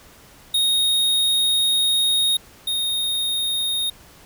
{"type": "tone pair in turn", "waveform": "square", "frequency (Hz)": [3729, 3709], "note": ["A#7", "A#7"], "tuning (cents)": [0, -9], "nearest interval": "unison", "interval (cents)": 9, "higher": "first", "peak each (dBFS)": [-17, -21], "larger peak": "first", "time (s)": [[0.54, 2.37], [2.67, 3.9]], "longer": "first", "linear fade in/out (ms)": 5, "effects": ["pink hiss -48 dBFS RMS until 4.25 s"]}